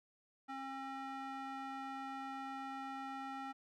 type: tone with band-pass filter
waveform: square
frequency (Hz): 269.2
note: C4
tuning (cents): +49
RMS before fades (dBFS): -45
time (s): 0.48-3.53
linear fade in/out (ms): 20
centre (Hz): 1100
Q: 1.4
effects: none